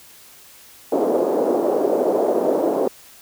white band-pass noise, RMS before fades -19 dBFS, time 0.92-2.88 s, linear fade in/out 5 ms, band 310 to 580 Hz, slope 24 dB/octave, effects white hiss -46 dBFS RMS until 3.21 s

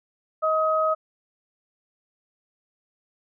sine tone pair together, 630.3 / 1265 Hz, D#5 / D#6, +22 / +28 cents, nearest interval octave, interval 1206 cents, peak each -22 dBFS, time 0.42-0.95 s, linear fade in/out 20 ms, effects none

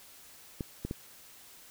clicks, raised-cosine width 3 ms, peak -21 dBFS, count 3, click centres 0.608 / 0.85 / 0.911 s, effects white hiss -54 dBFS RMS until 1.7 s

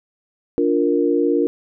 sine chord, Bb major, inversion first, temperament just, 291.4 / 349.6 / 466.2 Hz, D4 / F4 / Bb4, -13 / +2 / 0 cents, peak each -19 dBFS, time 0.58-1.47 s, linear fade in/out 0 ms, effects none

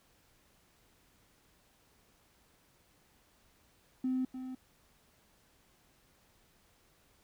triangle tone with echo, 257.6 Hz, C4, 27 cents flat, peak -26 dBFS, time 4.04-4.25 s, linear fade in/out 5 ms, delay 300 ms, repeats 1, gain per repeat -11 dB, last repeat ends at 4.55 s, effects tanh soft clip ceiling -27 dBFS + pink hiss -68 dBFS RMS until 7.23 s

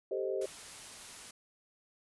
sine chord, A half-diminished seventh, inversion third, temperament equal, 392 / 440 / 523.3 / 622.3 Hz, G4 / A4 / C5 / Eb5, 0 / 0 / 0 / 0 cents, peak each -35 / -40 / -37 / -40 dBFS, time 0.11-0.46 s, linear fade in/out 5 ms
white noise, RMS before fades -48 dBFS, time 0.41-1.31 s, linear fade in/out 5 ms
effects resampled to 24000 Hz

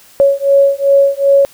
sine beating tone pair, 554.4 / 557 Hz, C#5 / C#5, 0 / +8 cents, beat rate 2.6 Hz, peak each -10 dBFS, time 0.2-1.45 s, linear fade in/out 0 ms, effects white hiss -43 dBFS RMS until 1.53 s

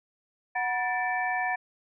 sine tone cluster, 738 / 963 / 1767 / 2311 Hz, F#5 / B5 / A6 / D7, -5 / -44 / +7 / -28 cents, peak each -29 / -35 / -30 / -35 dBFS, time 0.55-1.56 s, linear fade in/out 10 ms, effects none

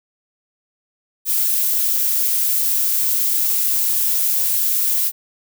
violet noise, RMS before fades -18 dBFS, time 1.25-5.12 s, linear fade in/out 50 ms, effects none

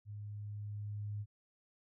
sine tone with level ramp, 103.83 Hz, G#2, in tune, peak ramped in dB -43 to -37 dBFS, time 0.05-1.26 s, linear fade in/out 50 ms, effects none

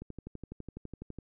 click train, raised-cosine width 3 ms, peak -29 dBFS, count 15, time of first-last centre 0.02-1.187 s, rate 12 Hz, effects none

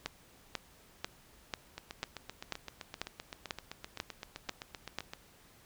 two click trains, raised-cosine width 0.2 ms, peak -24 / -17 dBFS, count 27 / 11, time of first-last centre 1.78-5.135 / 0.06-4.986 s, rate 7.75 / 2.03 Hz, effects pink hiss -61 dBFS RMS until 5.65 s

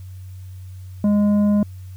triangle tone with tanh clipping, 206.1 Hz, G#3, 13 cents flat, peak -15 dBFS, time 1.04-1.63 s, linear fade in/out 2 ms, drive 12 dB, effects added 93 Hz sine -33 dBFS peak until 1.96 s + white hiss -56 dBFS RMS until 1.96 s

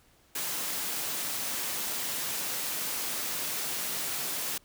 white high-pass noise, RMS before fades -33 dBFS, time 0.35-4.58 s, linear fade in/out 5 ms, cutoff 120 Hz, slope 24 dB/octave, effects pink hiss -63 dBFS RMS until 4.64 s

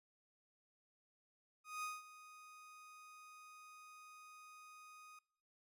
30% pulse tone with ADSR envelope, 1244.5 Hz, D#6, in tune, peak -38 dBFS, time 1.64-5.19 s, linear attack 190 ms, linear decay 190 ms, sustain -16 dB, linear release 4 ms, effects noise-tail reverb RT60 0.6 s tail -24 dB re dry + resampled to 32000 Hz

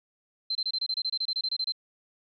sine tone bursts, 4108 Hz, C8, 33 cents flat, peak -26 dBFS, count 16, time 0.5-1.722 s, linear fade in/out 5 ms, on 52 ms, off 26 ms, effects none

